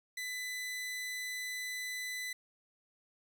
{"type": "tone", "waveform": "sawtooth", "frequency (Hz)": 2000, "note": "B6", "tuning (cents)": 21, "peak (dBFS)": -34, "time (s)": [0.17, 2.33], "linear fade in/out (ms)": 5, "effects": []}